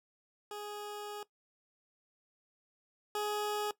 20% pulse tone pair in turn, 415.3 / 418.2 Hz, G#4 / G#4, 0 / +12 cents, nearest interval unison, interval 12 cents, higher second, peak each -36 / -28 dBFS, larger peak second, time 0.51-1.23 / 3.15-3.71 s, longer first, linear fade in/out 2 ms, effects noise-tail reverb RT60 0.1 s tail -18 dB re dry

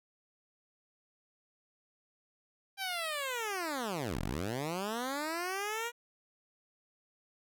10% pulse linear two-way sweep, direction down then up, 794 to 36.71 to 482.4 Hz, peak -26 dBFS, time 2.77-5.92 s, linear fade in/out 50 ms, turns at 4.21 s, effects none

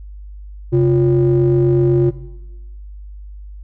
triangle ring-modulated tone, 109 Hz, A2, 16 cents flat, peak -5 dBFS, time 0.72-2.11 s, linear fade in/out 20 ms, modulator 242 Hz, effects noise-tail reverb RT60 1.0 s tail -17 dB re dry + added 50 Hz sine -31 dBFS peak until 3.63 s

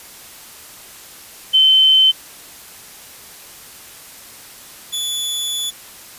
sine / sawtooth tone pair in turn, 3074 / 3450 Hz, G7 / A7, -35 / -35 cents, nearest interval major second, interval 200 cents, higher second, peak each -8 / -17 dBFS, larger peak first, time 1.53-2.12 / 4.92-5.71 s, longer second, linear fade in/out 20 ms, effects white hiss -39 dBFS RMS until 6.18 s + resampled to 32000 Hz

